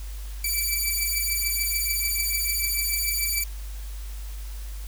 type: beating tone pair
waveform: 5% pulse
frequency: 2311 / 2317.8 Hz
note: D7 / D7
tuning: -28 / -23 cents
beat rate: 6.8 Hz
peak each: -17 dBFS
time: 0.44-3.44 s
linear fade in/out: 5 ms
effects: added 50 Hz sine -32 dBFS peak until 4.87 s + white hiss -47 dBFS RMS until 4.87 s